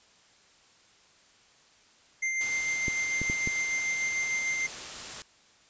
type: tone with tremolo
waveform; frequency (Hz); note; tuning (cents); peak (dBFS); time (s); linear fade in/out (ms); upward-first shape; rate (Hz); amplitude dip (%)
square; 2093; C7; 0; -27; 2.22-4.67; 10; sine; 6.7; 30
type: noise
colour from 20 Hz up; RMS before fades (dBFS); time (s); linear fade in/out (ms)
white; -39; 2.41-5.22; 0
type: clicks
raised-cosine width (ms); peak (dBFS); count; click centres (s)
3; -20; 4; 2.882 / 3.216 / 3.299 / 3.474
effects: white hiss -60 dBFS RMS until 5.69 s + resampled to 16000 Hz